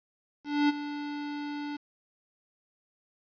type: tone with ADSR envelope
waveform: square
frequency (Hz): 292.1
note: D4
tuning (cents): -9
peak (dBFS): -21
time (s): 0.44-1.77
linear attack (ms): 250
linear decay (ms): 24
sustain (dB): -13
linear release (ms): 11
effects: resampled to 11025 Hz + 9-bit